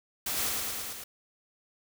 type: noise with echo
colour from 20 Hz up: white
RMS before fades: -32 dBFS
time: 0.26-0.49 s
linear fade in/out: 5 ms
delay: 110 ms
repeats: 5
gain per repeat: -2 dB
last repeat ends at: 1.04 s
effects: none

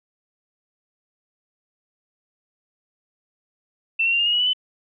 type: tone with pitch steps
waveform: sine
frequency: 2684 / 2729 / 2775 / 2822 / 2870 / 2918 / 2968 / 3018 Hz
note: E7 / F7 / F7 / F7 / F7 / F#7 / F#7 / F#7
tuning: +31 / -41 / -12 / +17 / +47 / -25 / +5 / +34 cents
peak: -17 dBFS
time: 3.99-4.534 s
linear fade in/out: 10 ms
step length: 68 ms
effects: none

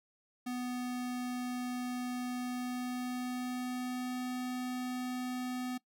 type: tone with pitch glide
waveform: square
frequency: 248.2 to 251.2 Hz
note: B3 to B3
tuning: +9 to +30 cents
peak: -36 dBFS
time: 0.46-5.78 s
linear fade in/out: 10 ms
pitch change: +21 cents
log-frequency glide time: 2.4-4.2 s
effects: noise-tail reverb RT60 0.1 s tail -20 dB re dry

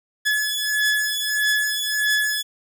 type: beating tone pair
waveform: sawtooth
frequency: 1707 / 1708.6 Hz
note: G#6 / G#6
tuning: +47 / +49 cents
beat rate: 1.6 Hz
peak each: -19 dBFS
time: 0.25-2.43 s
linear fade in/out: 20 ms
effects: none

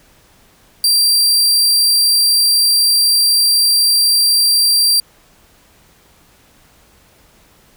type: tone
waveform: sawtooth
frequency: 4716 Hz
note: D8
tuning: 6 cents sharp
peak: -7 dBFS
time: 0.84-5 s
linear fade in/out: 2 ms
effects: pink hiss -50 dBFS RMS until 7.76 s

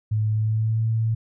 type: tone with pitch glide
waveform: sine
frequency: 107.8 to 112.18 Hz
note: A2 to A2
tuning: -35 to +34 cents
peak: -19 dBFS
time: 0.11-1.15 s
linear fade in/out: 10 ms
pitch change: +69 cents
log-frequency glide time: 0.3-0.86 s
effects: none

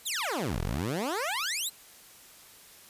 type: exponential two-way sweep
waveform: 15% pulse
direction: down then up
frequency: 4272 to 37.36 to 4272 Hz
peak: -23 dBFS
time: 0.05-1.7 s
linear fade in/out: 20 ms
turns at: 0.61 s
effects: white hiss -53 dBFS RMS until 2.89 s + resampled to 32000 Hz

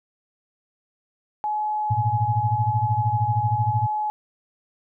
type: tone with vibrato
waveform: sine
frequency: 845 Hz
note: G#5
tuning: 30 cents sharp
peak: -22 dBFS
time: 1.44-4.1 s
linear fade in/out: 0 ms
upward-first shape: sine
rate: 0.92 Hz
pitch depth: 9 cents each way
type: tone with tremolo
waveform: sine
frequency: 113 Hz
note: A2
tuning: 47 cents sharp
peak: -17 dBFS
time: 1.9-3.87 s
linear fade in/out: 10 ms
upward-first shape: sine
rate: 13 Hz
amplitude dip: 100%
effects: none

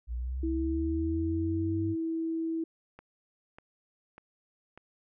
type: linear sweep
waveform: sine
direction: up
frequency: 57.9 to 100 Hz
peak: -31 dBFS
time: 0.07-1.96 s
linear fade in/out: 50 ms
type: tone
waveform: sine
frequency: 326.1 Hz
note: E4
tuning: 19 cents flat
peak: -29 dBFS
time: 0.43-2.64 s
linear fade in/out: 5 ms
type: click train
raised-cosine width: 0.5 ms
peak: -33 dBFS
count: 4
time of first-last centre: 2.99-4.776 s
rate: 1.68 Hz
effects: none

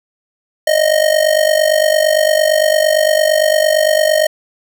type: tone with amplitude modulation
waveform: square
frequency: 620 Hz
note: D#5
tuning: 6 cents flat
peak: -7 dBFS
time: 0.67-4.27 s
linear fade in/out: 5 ms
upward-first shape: sine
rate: 48.8 Hz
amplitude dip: 80%
effects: none

